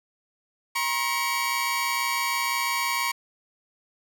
sawtooth tone cluster, 951 / 1077 / 2278 Hz, A#5 / C6 / C#7, +34 / +50 / +47 cents, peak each -25 dBFS, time 0.75-3.12 s, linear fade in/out 10 ms, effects none

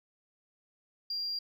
sine tone, 4769 Hz, D8, 26 cents sharp, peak -31 dBFS, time 1.1-1.39 s, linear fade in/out 5 ms, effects tanh soft clip ceiling -28 dBFS

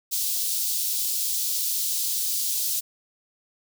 white high-pass noise, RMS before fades -26 dBFS, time 0.11-2.81 s, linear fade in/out 20 ms, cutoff 3800 Hz, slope 24 dB/octave, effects none

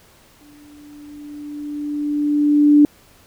sine tone with exponential growth, 294 Hz, D4, 2 cents sharp, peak -6 dBFS, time 0.41-2.85 s, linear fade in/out 1 ms, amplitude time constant 530 ms, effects pink hiss -51 dBFS RMS until 3.26 s

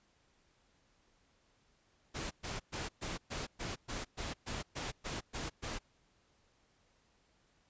pink noise bursts, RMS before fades -40 dBFS, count 13, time 2.14-5.79 s, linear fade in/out 20 ms, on 170 ms, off 120 ms, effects pink hiss -72 dBFS RMS until 7.69 s + resampled to 16000 Hz

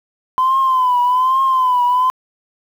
sine tone with vibrato, 1021 Hz, C6, 43 cents flat, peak -10 dBFS, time 0.38-2.1 s, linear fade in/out 0 ms, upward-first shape triangle, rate 1.2 Hz, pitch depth 89 cents each way, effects tanh soft clip ceiling -8 dBFS + 7-bit

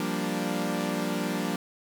sawtooth chord, G minor seventh, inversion third, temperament equal, 174.61 / 196 / 233.1 / 293.7 Hz, F3 / G3 / Bb3 / D4, 0 / 0 / 0 / 0 cents, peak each -29 dBFS, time 0-1.56 s, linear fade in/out 2 ms, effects none

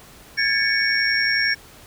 sine tone cluster, 1641 / 1752 / 2234 / 5530 Hz, G#6 / A6 / C#7 / F8, -21 / -8 / +13 / -18 cents, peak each -23 dBFS, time 0.37-1.55 s, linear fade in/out 20 ms, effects pink hiss -46 dBFS RMS until 1.86 s

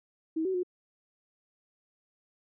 sine tone with pitch steps, 320.3 / 377.4 / 360.9 Hz, E4 / F#4 / F#4, -50 / +34 / -43 cents, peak -27 dBFS, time 0.36-0.633 s, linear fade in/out 10 ms, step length 91 ms, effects none

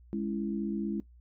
sine chord, C# minor, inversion second, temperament just, 207.9 / 277.2 / 332.6 Hz, G#3 / C#4 / E4, +2 / 0 / +16 cents, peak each -32 / -38 / -35 dBFS, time 0.13-1 s, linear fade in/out 0 ms, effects noise-tail reverb RT60 0.1 s tail -17 dB re dry + added 60 Hz sine -53 dBFS peak until 1.2 s

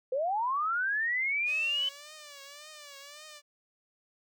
sine linear sweep, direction up, 491.7 to 3053 Hz, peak -27 dBFS, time 0.12-1.89 s, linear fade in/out 5 ms
5% pulse tone with vibrato, 584 Hz, D5, 10 cents flat, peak -35 dBFS, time 1.45-3.42 s, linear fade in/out 50 ms, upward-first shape triangle, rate 1.8 Hz, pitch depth 110 cents each way
effects none

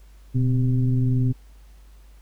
sine tone with frequency modulation, 123.47 Hz, B2, in tune, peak -17 dBFS, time 0.34-1.33 s, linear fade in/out 20 ms, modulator 134 Hz, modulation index 0.79, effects added 50 Hz sine -45 dBFS peak until 2.21 s + pink hiss -60 dBFS RMS until 2.21 s

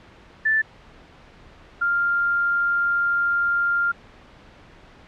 sine tone pair in turn, 1760 / 1396.9 Hz, A6 / F6, 0 / 0 cents, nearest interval major third, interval 400 cents, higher first, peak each -16 / -18 dBFS, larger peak first, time 0.45-0.62 / 1.81-3.92 s, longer second, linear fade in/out 10 ms, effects pink hiss -48 dBFS RMS until 5.07 s + low-pass 3000 Hz 12 dB/octave

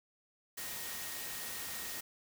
sine tone in noise, 1866 Hz, A#6, 1 cent sharp, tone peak -51 dBFS, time 0.57-2.01 s, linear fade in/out 10 ms, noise white, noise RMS -42 dBFS, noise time 0.57-2.01 s, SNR -12 dB, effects none

